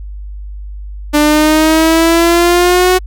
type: exponential sweep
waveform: sawtooth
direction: up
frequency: 295.3 to 370 Hz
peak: -3 dBFS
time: 1.13-2.99 s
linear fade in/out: 20 ms
effects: added 50 Hz sine -23 dBFS peak until 3.06 s